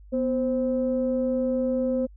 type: tone pair together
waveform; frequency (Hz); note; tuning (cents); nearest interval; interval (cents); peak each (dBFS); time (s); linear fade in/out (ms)
sine; 247.8 / 523.3; B3 / C5; +6 / 0; octave + minor second; 1294; -24; 0.12-2.07; 20
effects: tanh soft clip ceiling -15 dBFS + added 50 Hz sine -45 dBFS peak until 2.16 s